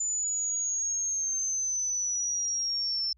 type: linear sweep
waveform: sine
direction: down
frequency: 7040 to 5340 Hz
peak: -27 dBFS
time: 0-3.13 s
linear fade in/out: 5 ms
effects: added 60 Hz sine -60 dBFS peak until 3.17 s